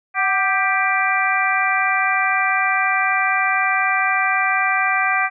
harmonic tone with a mistuned harmonic, 393.5 Hz, G4, 7 cents sharp, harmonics 2 / 3 / 4 / 5 / 6, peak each -22 / -22 / -22 / -22 / -22 dBFS, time 0.14-5.3 s, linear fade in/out 50 ms, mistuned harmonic 2, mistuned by -79 cents, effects none

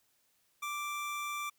25% pulse tone, 1174.7 Hz, D6, in tune, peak -32 dBFS, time 0.62-1.5 s, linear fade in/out 10 ms, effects white hiss -73 dBFS RMS until 1.58 s

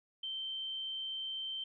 sine tone, 3116 Hz, G7, 11 cents flat, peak -37 dBFS, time 0.23-1.64 s, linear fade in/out 5 ms, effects none

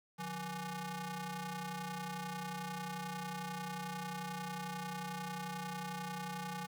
sawtooth ring-modulated tone, 329.6 Hz, E4, in tune, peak -33 dBFS, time 0.18-6.67 s, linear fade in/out 20 ms, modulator 510 Hz, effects 12-bit

